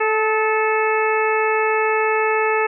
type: harmonic tone with a mistuned harmonic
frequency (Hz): 436.8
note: A4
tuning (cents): -13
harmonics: 1 / 2 / 3 / 4 / 5 / 6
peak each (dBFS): -19 / -22 / -24 / -25 / -26 / -27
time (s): 0-2.67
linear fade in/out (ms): 10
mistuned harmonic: 3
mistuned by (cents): -26
effects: none